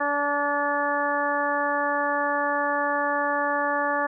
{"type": "harmonic tone", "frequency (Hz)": 288.4, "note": "D4", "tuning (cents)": -31, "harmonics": [1, 2, 3, 4, 5, 6], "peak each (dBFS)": [-33, -28, -28, -28, -33, -28], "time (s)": [0, 4.07], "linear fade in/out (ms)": 10, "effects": []}